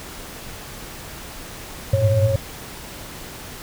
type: tone cluster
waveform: sine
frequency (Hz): 98.1 / 105 / 114.1 / 547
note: G2 / G#2 / A#2 / C#5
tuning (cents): +2 / +19 / -37 / -23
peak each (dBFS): -20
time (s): 1.93-2.36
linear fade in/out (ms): 5
effects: pink hiss -36 dBFS RMS until 3.62 s